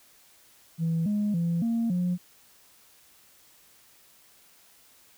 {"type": "tone with pitch steps", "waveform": "sine", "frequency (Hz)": [164.4, 207.9, 169.4, 230.6, 178.6], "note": ["E3", "G#3", "E3", "A#3", "F3"], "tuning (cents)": [-4, 2, 48, -19, 39], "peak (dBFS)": -22, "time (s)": [0.78, 2.18], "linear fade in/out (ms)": 50, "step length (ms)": 280, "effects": ["tanh soft clip ceiling -21 dBFS", "white hiss -58 dBFS RMS until 5.17 s"]}